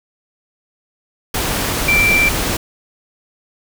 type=tone in noise; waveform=sine; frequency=2349 Hz; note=D7; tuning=in tune; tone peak=-11 dBFS; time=1.88-2.29 s; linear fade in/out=5 ms; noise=pink; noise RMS=-19 dBFS; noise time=1.34-2.57 s; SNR=+5 dB; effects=none